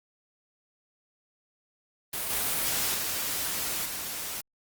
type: noise with level steps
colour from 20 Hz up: white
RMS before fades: -32 / -28 / -31 / -35 dBFS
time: 2.13-4.41 s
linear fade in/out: 5 ms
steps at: 2.3 / 2.94 / 3.85 s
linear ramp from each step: 5 ms
effects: Opus 32 kbps